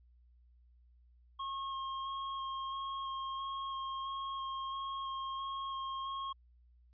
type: tone with vibrato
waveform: square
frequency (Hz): 1079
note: C#6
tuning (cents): -47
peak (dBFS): -38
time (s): 1.39-6.33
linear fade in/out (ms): 10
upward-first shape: square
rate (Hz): 1.5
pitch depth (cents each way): 9
effects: added 60 Hz sine -61 dBFS peak until 6.93 s + resampled to 11025 Hz